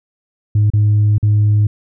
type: tone with dropouts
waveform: sine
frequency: 104.9 Hz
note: G#2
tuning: 18 cents sharp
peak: -7 dBFS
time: 0.55-1.67 s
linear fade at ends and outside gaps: 5 ms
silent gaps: 0.702-0.735 / 1.182-1.228 s
effects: tanh soft clip ceiling -7 dBFS